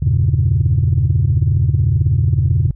sine chord, E diminished seventh, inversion none, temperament equal, 82.41 / 98 / 116.54 / 138.59 Hz, E2 / G2 / Bb2 / Db3, 0 / 0 / 0 / 0 cents, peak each -16 dBFS, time 0.02-2.71 s, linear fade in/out 5 ms, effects tanh soft clip ceiling -5 dBFS + added 50 Hz sine -34 dBFS peak until 2.75 s

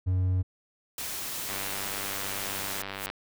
triangle tone, 92.2 Hz, F#2, 6 cents flat, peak -21 dBFS, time 0.06-0.43 s, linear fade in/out 20 ms
white noise, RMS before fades -35 dBFS, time 0.98-2.82 s, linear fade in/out 2 ms
click train, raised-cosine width 0.3 ms, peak -19 dBFS, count 159, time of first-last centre 1.49-3.101 s, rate 98.1 Hz
blue noise with exponential growth, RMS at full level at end -32 dBFS, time 2.87-3.06 s, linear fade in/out 0 ms, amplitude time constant 41 ms
effects none

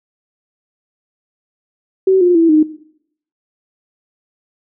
sine tone with pitch steps, 380 / 354.6 / 330.8 / 308.7 Hz, F#4 / F4 / E4 / D#4, +46 / +26 / +6 / -14 cents, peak -7 dBFS, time 2.07-2.63 s, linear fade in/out 5 ms, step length 140 ms, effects noise-tail reverb RT60 0.7 s tail -17 dB re dry

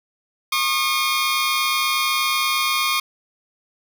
15% pulse tone pair together, 1086.7 / 1215 Hz, C#6 / D#6, -35 / -42 cents, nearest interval major second, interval 193 cents, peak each -15 dBFS, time 0.52-3 s, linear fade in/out 5 ms, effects none

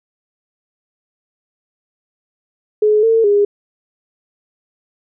sine tone with pitch steps, 424.6 / 451.6 / 408.6 Hz, G#4 / A4 / G#4, +38 / +45 / -28 cents, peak -9 dBFS, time 2.82-3.45 s, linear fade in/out 5 ms, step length 210 ms, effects none

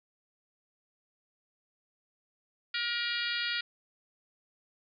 harmonic tone, 474.9 Hz, A#4, 32 cents sharp, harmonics 3 / 4 / 5 / 6 / 7 / 8 / 9 / 10, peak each -36 / -37 / -38 / -39 / -39 / -40 / -41 / -41 dBFS, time 2.74-3.61 s, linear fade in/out 5 ms, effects none

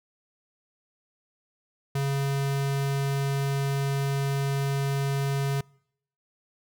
square tone, 138.59 Hz, C#3, in tune, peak -25 dBFS, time 1.95-5.61 s, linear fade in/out 5 ms, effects noise-tail reverb RT60 0.7 s tail -26 dB re dry

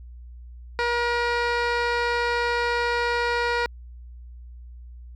15% pulse tone with low-pass filter, 477 Hz, A#4, 40 cents sharp, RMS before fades -24 dBFS, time 0.79-3.66 s, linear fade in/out 0 ms, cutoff 3600 Hz, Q 1.3, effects added 60 Hz sine -39 dBFS peak until 5.15 s

